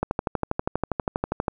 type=click train; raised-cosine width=1 ms; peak=-9 dBFS; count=19; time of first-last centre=0.03-1.482 s; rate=12.4 Hz; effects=none